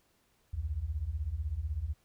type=beating tone pair; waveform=sine; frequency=65.41 / 81.41 Hz; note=C2 / E2; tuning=0 / -21 cents; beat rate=16 Hz; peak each=-36 / -34 dBFS; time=0.53-1.94 s; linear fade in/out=10 ms; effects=pink hiss -71 dBFS RMS until 2.04 s